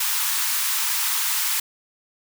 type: high-pass noise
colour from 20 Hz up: white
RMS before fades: -23 dBFS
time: 0-1.6 s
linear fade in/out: 5 ms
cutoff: 850 Hz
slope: 96 dB/octave
effects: none